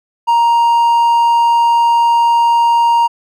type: tone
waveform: triangle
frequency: 936 Hz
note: A#5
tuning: 7 cents sharp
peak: -6 dBFS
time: 0.27-3.08 s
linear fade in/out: 20 ms
effects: none